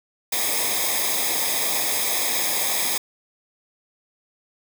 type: noise with comb filter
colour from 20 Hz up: white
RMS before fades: -23 dBFS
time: 0.32-2.98 s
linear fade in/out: 5 ms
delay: 0.69 ms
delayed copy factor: -0.85
effects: none